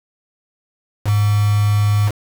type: tone with quantisation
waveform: sine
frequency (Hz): 103.83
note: G#2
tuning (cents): 0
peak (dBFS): -12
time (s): 1.04-2.12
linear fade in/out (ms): 50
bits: 4
effects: none